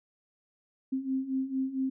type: beating tone pair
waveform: sine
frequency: 261.6 / 266 Hz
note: C4 / C4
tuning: 0 / +29 cents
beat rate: 4.4 Hz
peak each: -34 / -30 dBFS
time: 0.92-1.9 s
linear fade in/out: 10 ms
effects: none